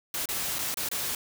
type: noise with dropouts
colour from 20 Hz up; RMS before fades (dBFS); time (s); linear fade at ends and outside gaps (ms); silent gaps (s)
white; -31; 0.14-1.15; 2; 0.257-0.288 / 0.586-0.589 / 0.743-0.771 / 0.888-0.914
effects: none